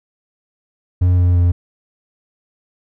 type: tone with pitch steps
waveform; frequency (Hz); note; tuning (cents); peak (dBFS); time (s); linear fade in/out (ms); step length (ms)
triangle; 90 / 88.76 / 87.54; F#2 / F2 / F2; -47 / +29 / +5; -8; 1.01-1.52; 10; 170
effects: none